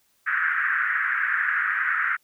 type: band-pass noise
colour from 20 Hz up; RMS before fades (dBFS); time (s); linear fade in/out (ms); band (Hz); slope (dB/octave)
white; -24; 0.26-2.17; 20; 1400 to 1800; 48
effects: white hiss -66 dBFS RMS until 2.23 s